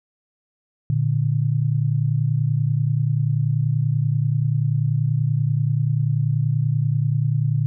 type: tone pair together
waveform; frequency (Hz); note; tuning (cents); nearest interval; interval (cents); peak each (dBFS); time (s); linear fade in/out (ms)
sine; 116.47 / 146.83; A#2 / D3; -1 / 0; major third; 401; -20; 0.9-7.66; 0
effects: none